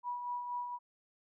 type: tone with tremolo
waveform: sine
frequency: 975 Hz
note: B5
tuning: 23 cents flat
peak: -34 dBFS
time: 0.03-0.79 s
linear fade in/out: 50 ms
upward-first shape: sine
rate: 4.2 Hz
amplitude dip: 45%
effects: none